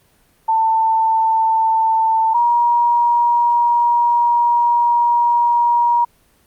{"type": "tone pair in turn", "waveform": "sine", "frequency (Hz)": [892, 950.8], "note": ["A5", "A#5"], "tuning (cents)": [23, 34], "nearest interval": "minor second", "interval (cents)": 111, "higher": "second", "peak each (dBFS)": [-12, -11], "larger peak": "second", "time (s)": [[0.48, 2.34], [2.34, 6.05]], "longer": "second", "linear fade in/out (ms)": 10, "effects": ["pink hiss -56 dBFS RMS until 6.46 s", "Opus 32 kbps"]}